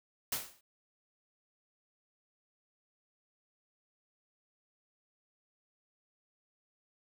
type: noise with exponential decay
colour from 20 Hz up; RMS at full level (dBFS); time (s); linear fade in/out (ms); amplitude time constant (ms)
white; -31; 0.32-0.61; 5; 62
effects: none